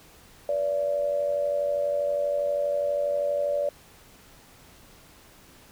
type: tone with amplitude modulation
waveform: sine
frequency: 578 Hz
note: D5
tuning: 28 cents flat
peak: -20 dBFS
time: 0.49-3.69 s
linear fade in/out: 2 ms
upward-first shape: sine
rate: 92.4 Hz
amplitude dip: 65%
effects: pink hiss -53 dBFS RMS until 5.71 s